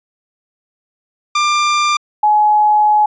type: tone pair in turn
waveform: sawtooth / sine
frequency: 1191 / 844.6 Hz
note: D6 / G#5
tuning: +24 / +29 cents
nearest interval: tritone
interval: 595 cents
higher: first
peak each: -8 dBFS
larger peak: neither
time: 1.35-1.97 / 2.23-3.06 s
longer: second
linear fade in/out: 5 ms
effects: resampled to 16000 Hz